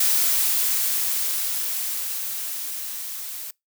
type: noise with level ramp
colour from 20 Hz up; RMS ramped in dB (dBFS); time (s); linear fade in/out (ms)
blue; -19 to -34; 0-3.51; 5
effects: noise-tail reverb RT60 0.2 s tail -26 dB re dry